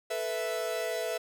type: chord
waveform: 45% pulse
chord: A suspended second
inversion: none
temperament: equal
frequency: 440 / 493.9 / 659.3 Hz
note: A4 / B4 / E5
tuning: 0 / 0 / 0 cents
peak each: -37 / -36 / -33 dBFS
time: 0.1-1.18 s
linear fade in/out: 10 ms
effects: none